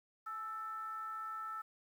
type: tone with frequency modulation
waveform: sine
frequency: 1318.5 Hz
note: E6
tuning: in tune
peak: -40 dBFS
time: 0.26-1.62 s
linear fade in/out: 10 ms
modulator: 465 Hz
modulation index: 0.36
effects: 11-bit